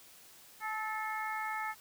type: harmonic tone with a mistuned harmonic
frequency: 433 Hz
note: A4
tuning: 28 cents flat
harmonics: 2 / 3 / 4 / 5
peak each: -38 / -40 / -41 / -42 dBFS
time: 0.6-1.75 s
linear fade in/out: 50 ms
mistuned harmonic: 4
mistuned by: +26 cents
effects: white hiss -57 dBFS RMS until 1.8 s